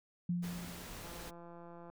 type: tone with exponential decay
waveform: sine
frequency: 175.2 Hz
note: F3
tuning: 6 cents sharp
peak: -30 dBFS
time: 0.29-1.21 s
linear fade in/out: 5 ms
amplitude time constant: 200 ms
type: noise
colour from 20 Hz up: pink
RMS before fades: -48 dBFS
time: 0.42-1.31 s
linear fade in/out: 20 ms
type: click train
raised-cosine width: 1 ms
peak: -39 dBFS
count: 148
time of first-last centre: 1.04-1.9 s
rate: 171 Hz
effects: none